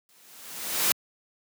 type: noise with exponential growth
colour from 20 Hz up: white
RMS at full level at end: -21 dBFS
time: 0.09-0.92 s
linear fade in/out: 0 ms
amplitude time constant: 180 ms
effects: high-pass 150 Hz 12 dB/octave